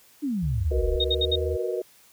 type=exponential sweep; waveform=sine; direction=down; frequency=311.1 to 32.7 Hz; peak=-24 dBFS; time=0.22-0.98 s; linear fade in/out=20 ms
type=tone with pitch glide; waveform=sine; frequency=69.3 to 78.69 Hz; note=C#2 to D#2; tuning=0 to +20 cents; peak=-27 dBFS; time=0.42-1.57 s; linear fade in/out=20 ms; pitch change=+220 cents; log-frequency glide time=1.07-1.34 s
type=chord; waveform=sine; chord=B major seventh; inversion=second; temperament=equal with one note detuned; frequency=370 / 466.2 / 488.5 / 622.3 Hz; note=F#4 / A#4 / B4 / D#5; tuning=0 / 0 / -19 / 0 cents; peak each=-29 / -30 / -32 / -34 dBFS; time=0.71-1.82 s; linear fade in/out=5 ms
type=tone bursts; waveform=sine; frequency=3716 Hz; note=A#7; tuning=6 cents flat; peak=-21 dBFS; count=4; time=1-1.358 s; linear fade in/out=5 ms; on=43 ms; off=62 ms
effects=white hiss -56 dBFS RMS until 2.12 s